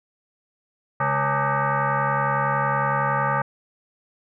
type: tone with frequency modulation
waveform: sine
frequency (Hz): 138.59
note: C#3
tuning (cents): 0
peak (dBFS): -19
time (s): 1-3.42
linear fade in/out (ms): 5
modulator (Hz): 348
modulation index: 4.2
effects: none

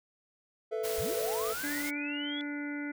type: chord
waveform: triangle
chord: A suspended second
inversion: none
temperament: equal with one note detuned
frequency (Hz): 440 / 493.9 / 665.4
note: A4 / B4 / E5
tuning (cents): 0 / 0 / +16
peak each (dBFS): -31 / -36 / -36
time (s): 0.71-1.54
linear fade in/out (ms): 20
type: noise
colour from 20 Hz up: white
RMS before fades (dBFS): -39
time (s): 0.83-1.91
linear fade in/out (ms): 20
type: linear sweep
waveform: sine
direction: up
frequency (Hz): 33.19 to 3420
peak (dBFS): -37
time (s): 0.98-2.41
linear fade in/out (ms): 0
type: harmonic tone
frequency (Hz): 290.9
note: D4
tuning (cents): -16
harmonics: 1 / 2 / 3 / 5 / 6 / 7 / 8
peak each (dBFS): -35 / -49 / -52 / -43 / -54 / -43 / -53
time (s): 1.63-2.92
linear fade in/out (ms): 10
effects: none

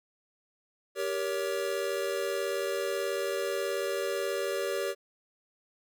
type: chord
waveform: square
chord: G diminished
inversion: none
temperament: just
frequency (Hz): 392 / 470.4 / 564.5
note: G4 / Bb4 / Db5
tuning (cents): 0 / +16 / +31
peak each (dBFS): -34 / -36 / -34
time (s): 0.95-4.95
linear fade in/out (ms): 50
effects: none

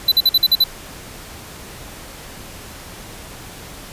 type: tone bursts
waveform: square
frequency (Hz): 4000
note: B7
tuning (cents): +21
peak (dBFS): -10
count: 7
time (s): 0.08-0.64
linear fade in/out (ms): 5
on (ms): 38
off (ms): 49
effects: pink hiss -36 dBFS RMS until 3.92 s + resampled to 32000 Hz

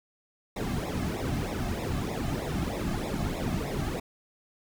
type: noise with flanger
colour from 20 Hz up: brown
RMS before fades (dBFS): -31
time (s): 0.56-4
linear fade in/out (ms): 5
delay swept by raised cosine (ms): 0.65 to 2.15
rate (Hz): 3.2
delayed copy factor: -0.9
effects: none

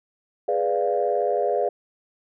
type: chord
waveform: sine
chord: G# diminished seventh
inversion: none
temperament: equal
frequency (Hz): 415.3 / 493.9 / 587.3 / 698.5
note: G#4 / B4 / D5 / F5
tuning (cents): 0 / 0 / 0 / 0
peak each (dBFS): -25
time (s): 0.48-1.69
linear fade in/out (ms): 5
effects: tanh soft clip ceiling -10 dBFS

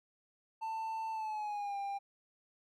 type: tone with pitch glide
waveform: triangle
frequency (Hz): 890 to 797.5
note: A5 to G5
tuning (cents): +20 to +30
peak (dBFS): -34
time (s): 0.61-1.99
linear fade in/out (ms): 20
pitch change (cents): -190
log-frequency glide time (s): 1.11-1.77
effects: none

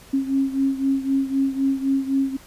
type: beating tone pair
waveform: sine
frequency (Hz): 270 / 273.9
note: C#4 / C#4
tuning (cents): -45 / -21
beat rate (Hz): 3.9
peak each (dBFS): -20 / -24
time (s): 0.13-2.37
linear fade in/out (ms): 10
effects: pink hiss -47 dBFS RMS until 2.46 s + resampled to 32000 Hz

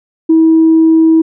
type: tone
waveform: sine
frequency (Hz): 322.8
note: E4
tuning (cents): -36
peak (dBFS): -3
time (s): 0.29-1.22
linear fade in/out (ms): 10
effects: tanh soft clip ceiling 0 dBFS

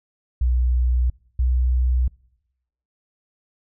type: tone pair in turn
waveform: sine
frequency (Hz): 61.7 / 62.6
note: B1 / B1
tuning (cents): -1 / +24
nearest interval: unison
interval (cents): 25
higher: second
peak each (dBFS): -15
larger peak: neither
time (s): 0.41-1.1 / 1.39-2.08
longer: neither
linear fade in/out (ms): 5
effects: noise-tail reverb RT60 0.9 s tail -26 dB re dry + tanh soft clip ceiling -11 dBFS

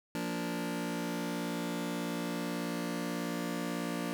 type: chord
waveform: sawtooth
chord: Bb major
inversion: second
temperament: just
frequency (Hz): 174.81 / 233.1 / 291.4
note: F3 / Bb3 / D4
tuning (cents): +2 / 0 / -13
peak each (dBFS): -34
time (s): 0.15-4.13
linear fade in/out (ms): 0
effects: none

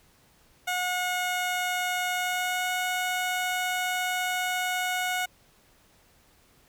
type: tone with pitch glide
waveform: 15% pulse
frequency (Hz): 725 to 730.9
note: F#5 to F#5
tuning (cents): -35 to -21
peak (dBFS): -20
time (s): 0.67-5.26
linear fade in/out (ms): 10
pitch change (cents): +14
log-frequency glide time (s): 2.12-2.73
effects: pink hiss -61 dBFS RMS until 6.68 s

